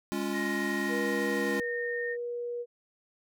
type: chord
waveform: square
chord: Db major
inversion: second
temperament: equal with one note detuned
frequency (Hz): 205.4 / 277.2 / 349.2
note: Ab3 / Db4 / F4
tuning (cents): -19 / 0 / 0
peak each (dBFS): -35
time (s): 0.12-1.6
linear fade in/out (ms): 0
type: tone with pitch glide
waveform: sine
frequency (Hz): 1874 to 1836.5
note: A#6 to A#6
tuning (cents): +9 to -26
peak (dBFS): -33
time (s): 0.32-2.17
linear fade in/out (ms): 50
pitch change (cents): -35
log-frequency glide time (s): 1.37-1.63
type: tone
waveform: sine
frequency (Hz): 480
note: B4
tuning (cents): -49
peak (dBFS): -32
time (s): 0.88-2.66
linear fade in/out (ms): 50
effects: none